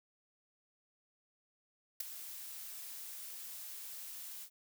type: noise with ADSR envelope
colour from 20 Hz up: blue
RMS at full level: -33 dBFS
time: 2-4.5 s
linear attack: 7 ms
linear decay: 6 ms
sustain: -14 dB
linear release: 79 ms
effects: none